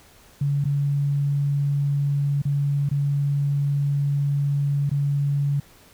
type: tone with dropouts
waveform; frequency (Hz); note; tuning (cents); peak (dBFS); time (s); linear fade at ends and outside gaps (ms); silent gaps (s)
sine; 142.1; C#3; +43; -19; 0.41-5.6; 5; 0.642-0.653 / 2.419-2.452 / 2.89-2.912 / 4.895-4.913
effects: pink hiss -52 dBFS RMS until 5.93 s